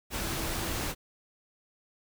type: tone in noise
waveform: sine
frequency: 329.6 Hz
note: E4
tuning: in tune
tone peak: -42 dBFS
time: 0.19-0.77 s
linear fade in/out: 50 ms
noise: pink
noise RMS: -33 dBFS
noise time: 0.1-0.95 s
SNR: -12 dB
effects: none